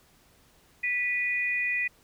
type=tone pair together; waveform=sine; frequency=1969 / 2464 Hz; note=B6 / D#7; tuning=-6 / -17 cents; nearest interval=major third; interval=389 cents; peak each=-28 / -28 dBFS; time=0.83-1.88 s; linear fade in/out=10 ms; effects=pink hiss -61 dBFS RMS until 2.03 s